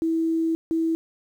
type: tone pair in turn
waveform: sine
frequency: 326.3 / 326.3 Hz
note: E4 / E4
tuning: -18 / -18 cents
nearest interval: unison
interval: 0 cents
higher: neither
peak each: -20 dBFS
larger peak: neither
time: 0.02-0.55 / 0.71-0.95 s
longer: first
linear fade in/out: 0 ms
effects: 9-bit